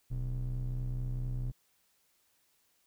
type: ring-modulated tone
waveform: triangle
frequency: 77.78 Hz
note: D#2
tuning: in tune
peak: -27 dBFS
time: 0.1-1.52 s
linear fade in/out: 20 ms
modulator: 45.6 Hz
effects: white hiss -72 dBFS RMS until 2.86 s